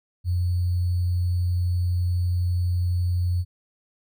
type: tone with sample-and-hold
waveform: sine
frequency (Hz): 88.8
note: F2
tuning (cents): +29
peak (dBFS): -20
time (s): 0.24-3.45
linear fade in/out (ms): 50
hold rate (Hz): 4410
effects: none